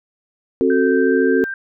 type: chord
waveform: sine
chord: F# diminished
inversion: second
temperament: just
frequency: 266.4 / 370 / 444 Hz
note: C4 / F#4 / A4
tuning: +31 / 0 / +16 cents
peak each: -17 dBFS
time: 0.61-1.44 s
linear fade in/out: 0 ms
type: tone with pitch glide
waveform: sine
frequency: 1556 to 1575.9 Hz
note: G6 to G6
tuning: -13 to +9 cents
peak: -23 dBFS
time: 0.7-1.54 s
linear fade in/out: 2 ms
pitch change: +22 cents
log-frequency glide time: 0.81-1.36 s
effects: none